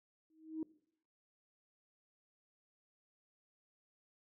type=tone with exponential growth; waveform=sine; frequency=316.9 Hz; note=D#4; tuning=32 cents sharp; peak=-33 dBFS; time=0.3-0.63 s; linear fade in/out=2 ms; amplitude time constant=71 ms; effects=noise-tail reverb RT60 0.7 s tail -21 dB re dry + tanh soft clip ceiling -31 dBFS